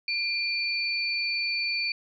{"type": "tone pair together", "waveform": "sine", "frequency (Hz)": [2390, 4512], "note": ["D7", "C#8"], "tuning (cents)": [30, 30], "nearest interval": "major seventh", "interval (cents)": 1100, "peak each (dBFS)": [-28, -29], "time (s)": [0.08, 1.92], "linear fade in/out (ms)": 2, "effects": []}